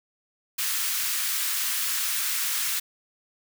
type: high-pass noise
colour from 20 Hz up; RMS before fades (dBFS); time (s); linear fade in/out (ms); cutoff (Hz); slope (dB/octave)
white; -27; 0.58-2.8; 10; 1200; 24
effects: none